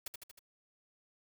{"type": "noise with echo", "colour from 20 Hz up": "white", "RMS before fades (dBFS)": -40, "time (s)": [0.06, 0.08], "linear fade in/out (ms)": 5, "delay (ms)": 78, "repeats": 4, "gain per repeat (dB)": -4, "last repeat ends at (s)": 0.392, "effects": []}